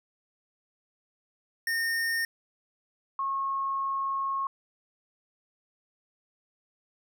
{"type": "tone pair in turn", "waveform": ["square", "sine"], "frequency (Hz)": [1831, 1088.7], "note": ["A#6", "C#6"], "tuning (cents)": [-32, -32], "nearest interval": "major sixth", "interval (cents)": 900, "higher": "first", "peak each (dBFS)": -27, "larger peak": "neither", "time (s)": [[1.67, 2.25], [3.19, 4.47]], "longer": "second", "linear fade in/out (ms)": 2, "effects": []}